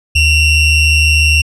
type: ring-modulated tone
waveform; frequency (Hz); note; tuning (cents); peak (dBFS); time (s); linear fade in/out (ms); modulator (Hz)
square; 1396.9; F6; 0; -5; 0.15-1.42; 10; 1320
effects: low-pass 9000 Hz 12 dB/octave